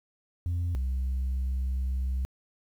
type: tone pair in turn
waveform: sine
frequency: 86.8 / 64.8 Hz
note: F2 / C2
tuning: -10 / -16 cents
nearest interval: perfect fourth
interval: 506 cents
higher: first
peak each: -24 dBFS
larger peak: neither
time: 0.46-0.75 / 0.75-2.25 s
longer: second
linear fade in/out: 0 ms
effects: tanh soft clip ceiling -25 dBFS + 10-bit